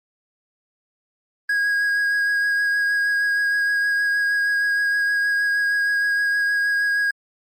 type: tone with vibrato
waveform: triangle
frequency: 1645 Hz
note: G#6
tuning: 17 cents flat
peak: -16 dBFS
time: 1.49-7.11 s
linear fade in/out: 5 ms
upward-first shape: sine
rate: 6.4 Hz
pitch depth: 13 cents each way
effects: Opus 32 kbps